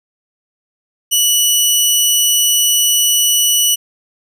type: tone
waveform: 15% pulse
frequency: 2950 Hz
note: F#7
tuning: 6 cents flat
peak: -3 dBFS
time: 1.11-3.76 s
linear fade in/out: 20 ms
effects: none